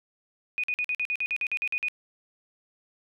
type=tone bursts; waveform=sine; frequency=2477 Hz; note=D#7; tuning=8 cents flat; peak=-25 dBFS; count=13; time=0.58-1.884 s; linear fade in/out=0 ms; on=56 ms; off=48 ms; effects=none